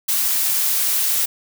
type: noise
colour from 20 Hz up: blue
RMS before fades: -19 dBFS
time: 0.08-1.26 s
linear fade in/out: 10 ms
effects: none